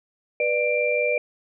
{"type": "tone cluster", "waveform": "sine", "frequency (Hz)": [489, 594, 2365], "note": ["B4", "D5", "D7"], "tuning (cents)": [-17, 20, 12], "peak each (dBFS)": -24, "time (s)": [0.4, 1.18], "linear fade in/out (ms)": 2, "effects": []}